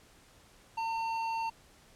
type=tone with hard clipping; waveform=sine; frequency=906 Hz; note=A#5; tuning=50 cents flat; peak=-33 dBFS; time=0.77-1.5 s; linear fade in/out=10 ms; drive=9 dB; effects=pink hiss -60 dBFS RMS until 1.95 s + low-pass 11000 Hz 12 dB/octave